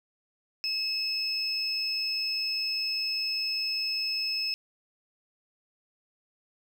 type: tone pair together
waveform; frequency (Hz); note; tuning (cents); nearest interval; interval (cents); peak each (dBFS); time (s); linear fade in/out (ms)
sine; 2595 / 5190; E7 / E8; -28 / -28; octave; 1200; -33 / -27; 0.64-4.54; 0
effects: tanh soft clip ceiling -23 dBFS + 10-bit